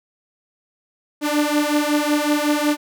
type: beating tone pair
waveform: sawtooth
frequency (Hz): 293.7 / 299.1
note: D4 / D4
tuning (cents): 0 / +32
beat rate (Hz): 5.4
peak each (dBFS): -16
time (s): 1.21-2.77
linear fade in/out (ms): 50
effects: none